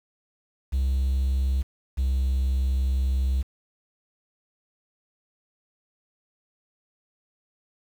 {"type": "tone pair in turn", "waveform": "triangle", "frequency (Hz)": [66.3, 65.73], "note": ["C2", "C2"], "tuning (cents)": [23, 9], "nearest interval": "unison", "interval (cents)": 14, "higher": "first", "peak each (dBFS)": -18, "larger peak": "neither", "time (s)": [[0.72, 1.63], [1.97, 3.43]], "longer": "second", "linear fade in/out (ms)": 20, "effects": ["tanh soft clip ceiling -15 dBFS", "8-bit"]}